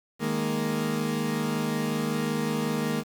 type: chord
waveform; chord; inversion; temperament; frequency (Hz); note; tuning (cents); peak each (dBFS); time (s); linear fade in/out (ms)
30% pulse; D# suspended fourth; none; equal; 155.56 / 207.7 / 233.1; D#3 / G#3 / A#3; 0 / 0 / 0; -29 / -29 / -26; 0.19-3.04; 50
effects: 8-bit